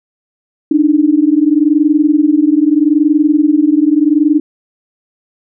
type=tone pair together; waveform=sine; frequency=290.7 / 311.5 Hz; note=D4 / D#4; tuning=-18 / +2 cents; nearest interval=minor second; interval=120 cents; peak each=-10 dBFS; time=0.71-4.4 s; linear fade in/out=5 ms; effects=none